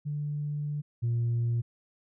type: tone pair in turn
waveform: sine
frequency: 147.3 / 117.9 Hz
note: D3 / A#2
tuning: +6 / +20 cents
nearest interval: major third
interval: 386 cents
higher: first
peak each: -29 / -23 dBFS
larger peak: second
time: 0.05-0.82 / 1.02-1.62 s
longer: first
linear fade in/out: 20 ms
effects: tanh soft clip ceiling -23 dBFS